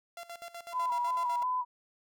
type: tone with tremolo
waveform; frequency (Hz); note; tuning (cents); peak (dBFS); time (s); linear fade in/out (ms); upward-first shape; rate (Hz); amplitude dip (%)
sawtooth; 686; F5; -31; -37; 0.17-1.43; 2; square; 8; 80
type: tone with vibrato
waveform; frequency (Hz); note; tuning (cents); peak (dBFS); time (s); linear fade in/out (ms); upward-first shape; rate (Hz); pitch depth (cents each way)
sine; 987.8; B5; 0; -28; 0.72-1.65; 50; square; 2.8; 33
effects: none